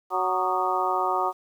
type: harmonic tone with a mistuned harmonic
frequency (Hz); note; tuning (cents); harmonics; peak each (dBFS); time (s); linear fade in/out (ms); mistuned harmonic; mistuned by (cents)
185.5; F#3; +5; 2 / 3 / 4 / 5 / 6 / 7; -31 / -34 / -27 / -28 / -30 / -28; 0.1-1.33; 50; 7; -92
effects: 9-bit